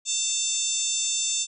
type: harmonic tone with a mistuned harmonic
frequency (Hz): 896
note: A5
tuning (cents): +31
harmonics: 3 / 4 / 5 / 6 / 7 / 8 / 9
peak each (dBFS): -39 / -30 / -39 / -36 / -30 / -28 / -31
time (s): 0.05-1.47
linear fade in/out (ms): 50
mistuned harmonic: 9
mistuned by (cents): -24
effects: none